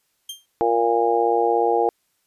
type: tone with exponential decay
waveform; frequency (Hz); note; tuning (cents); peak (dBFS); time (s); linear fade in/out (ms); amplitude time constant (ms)
sawtooth; 3178; G7; +23; -24; 0.29-0.46; 5; 36
type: harmonic tone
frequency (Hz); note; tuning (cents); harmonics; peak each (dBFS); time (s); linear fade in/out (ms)
116.7; A#2; +2; 3 / 4 / 5 / 6 / 7; -24 / -20 / -31 / -24 / -21; 0.61-1.89; 0
effects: white hiss -69 dBFS RMS until 2.26 s + resampled to 32000 Hz